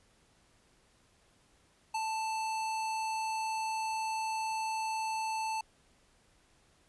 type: tone with ADSR envelope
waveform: square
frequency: 882 Hz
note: A5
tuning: 4 cents sharp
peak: -31 dBFS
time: 1.94-5.61 s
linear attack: 8 ms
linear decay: 41 ms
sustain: -2 dB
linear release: 4 ms
effects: pink hiss -67 dBFS RMS until 6.88 s + resampled to 24000 Hz